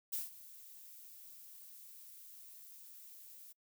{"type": "noise with ADSR envelope", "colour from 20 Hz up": "violet", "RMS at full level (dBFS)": -37, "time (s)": [0.12, 3.53], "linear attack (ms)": 15, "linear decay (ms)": 160, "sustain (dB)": -18, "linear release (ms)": 15, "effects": ["noise-tail reverb RT60 0.1 s tail -26 dB re dry"]}